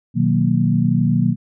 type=chord; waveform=sine; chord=B major seventh; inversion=none; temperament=equal; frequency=123.47 / 155.56 / 185 / 233.1 Hz; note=B2 / D#3 / F#3 / A#3; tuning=0 / 0 / 0 / 0 cents; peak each=-19 dBFS; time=0.14-1.36 s; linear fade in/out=50 ms; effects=none